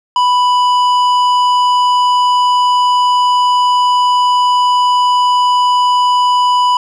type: tone with tanh clipping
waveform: sine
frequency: 990 Hz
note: B5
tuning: 4 cents sharp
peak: -10 dBFS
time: 0.16-6.77 s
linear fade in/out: 2 ms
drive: 11 dB
effects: none